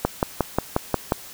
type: click train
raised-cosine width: 1 ms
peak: -4 dBFS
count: 7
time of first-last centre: 0.05-1.121 s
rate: 5.6 Hz
effects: white hiss -41 dBFS RMS until 1.33 s